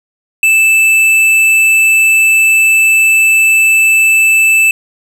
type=tone with tanh clipping; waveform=sine; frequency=2637 Hz; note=E7; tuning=in tune; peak=-7 dBFS; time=0.43-4.71 s; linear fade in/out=2 ms; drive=12 dB; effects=none